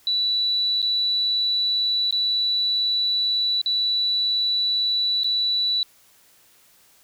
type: tone with dropouts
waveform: sine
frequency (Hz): 3951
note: B7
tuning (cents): 0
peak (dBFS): -19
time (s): 0.07-5.83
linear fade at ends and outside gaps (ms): 1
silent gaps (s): 0.818-0.826 / 2.109-2.125 / 3.615-3.66 / 5.234-5.244
effects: white hiss -56 dBFS RMS until 7.03 s

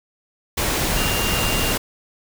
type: tone in noise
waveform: sine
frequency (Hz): 2794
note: F7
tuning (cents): 0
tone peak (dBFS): -26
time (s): 0.96-1.73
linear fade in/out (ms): 10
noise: pink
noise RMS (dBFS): -21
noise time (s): 0.57-1.78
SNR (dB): -8
effects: none

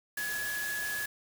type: tone in noise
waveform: sine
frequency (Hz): 1689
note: G#6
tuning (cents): +29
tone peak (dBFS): -33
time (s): 0.17-1.06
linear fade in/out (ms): 5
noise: white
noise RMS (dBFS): -39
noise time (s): 0.17-1.06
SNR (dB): +3
effects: none

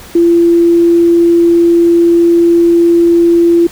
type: tone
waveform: sine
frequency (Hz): 340.4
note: F4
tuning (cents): -44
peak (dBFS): -4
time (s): 0.15-3.67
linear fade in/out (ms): 5
effects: pink hiss -33 dBFS RMS until 3.71 s

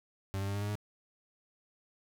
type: tone with pitch steps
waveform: 40% pulse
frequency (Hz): 97.1 / 98.51 / 99.95 / 101.4 / 102.87 / 104.37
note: G2 / G2 / G2 / G#2 / G#2 / G#2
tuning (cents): -16 / +9 / +34 / -41 / -16 / +9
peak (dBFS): -32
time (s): 0.34-0.754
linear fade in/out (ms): 0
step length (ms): 69
effects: none

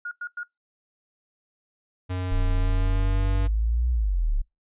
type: tone bursts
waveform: sine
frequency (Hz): 1433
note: F6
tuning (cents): +44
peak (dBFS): -29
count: 3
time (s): 0.05-0.434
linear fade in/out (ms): 5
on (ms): 64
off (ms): 96
type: tone with pitch glide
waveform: square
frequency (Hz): 91.5 to 95.77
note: F#2 to G2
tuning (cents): -19 to -40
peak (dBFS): -27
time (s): 2.09-3.48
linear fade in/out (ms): 20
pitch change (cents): +79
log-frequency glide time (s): 2.51-3.26
type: exponential two-way sweep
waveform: sine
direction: up then down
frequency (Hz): 32 to 61.8 to 32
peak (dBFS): -20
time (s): 2.31-4.42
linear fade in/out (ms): 10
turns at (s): 3.91
effects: noise-tail reverb RT60 0.2 s tail -26 dB re dry + resampled to 8000 Hz

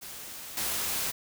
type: noise with level steps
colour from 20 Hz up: white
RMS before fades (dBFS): -42 / -31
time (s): 0.01-1.12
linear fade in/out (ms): 20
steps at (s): 0.57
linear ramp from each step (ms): 2
effects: none

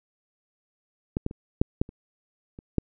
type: clicks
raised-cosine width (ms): 3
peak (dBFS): -12 / -14 / -24 / -6 / -9 / -29 / -28 / -9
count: 8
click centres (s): 1.169 / 1.264 / 1.311 / 1.615 / 1.815 / 1.891 / 2.589 / 2.783
effects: none

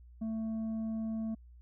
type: tone with tanh clipping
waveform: sine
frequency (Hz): 222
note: A3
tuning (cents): +16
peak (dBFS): -34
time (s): 0.21-1.35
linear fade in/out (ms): 10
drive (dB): 5
effects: added 60 Hz sine -52 dBFS peak until 1.61 s

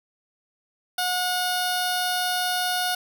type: tone with notch filter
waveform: 10% pulse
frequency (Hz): 725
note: F#5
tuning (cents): -35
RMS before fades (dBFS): -25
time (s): 0.98-2.95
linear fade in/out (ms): 5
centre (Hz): 2300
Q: 1.8
effects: none

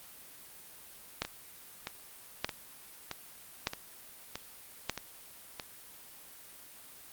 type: two click trains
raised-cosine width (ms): 0.2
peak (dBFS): -19 / -12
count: 8 / 4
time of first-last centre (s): 1.25-5.598 / 1.22-4.896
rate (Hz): 1.61 / 0.816
effects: white hiss -52 dBFS RMS until 7.12 s + Opus 32 kbps

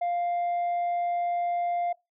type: tone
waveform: sine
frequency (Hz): 699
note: F5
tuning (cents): +1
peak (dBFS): -22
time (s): 0.01-1.93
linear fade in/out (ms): 10
effects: noise-tail reverb RT60 0.2 s tail -23 dB re dry + tanh soft clip ceiling -24 dBFS

